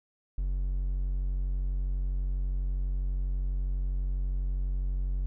triangle tone, 46.11 Hz, F#1, 5 cents flat, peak -25 dBFS, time 0.38-5.26 s, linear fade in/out 0 ms, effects none

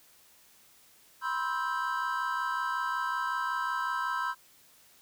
triangle chord, C major seventh, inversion third, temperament just, 981.1 / 1046.5 / 1308.1 / 1569.8 Hz, B5 / C6 / E6 / G6, -12 / 0 / -14 / +2 cents, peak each -33 dBFS, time 1.21-4.35 s, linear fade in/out 50 ms, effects white hiss -60 dBFS RMS until 5.01 s

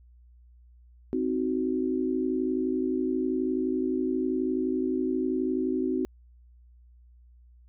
sine tone cluster, 260.3 / 312.3 / 371.3 Hz, C4 / D#4 / F#4, -9 / +7 / +6 cents, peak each -28 / -31 / -29 dBFS, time 1.13-6.05 s, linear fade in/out 0 ms, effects added 60 Hz sine -52 dBFS peak until 7.68 s

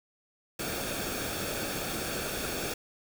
pink noise with comb filter, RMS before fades -34 dBFS, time 0.59-2.74 s, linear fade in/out 5 ms, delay 1 ms, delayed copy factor -0.6, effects none

